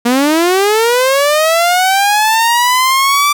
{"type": "linear sweep", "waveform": "sawtooth", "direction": "up", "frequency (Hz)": [233.1, 1174.7], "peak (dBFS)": -5, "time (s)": [0.05, 3.33], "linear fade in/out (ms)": 10, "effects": []}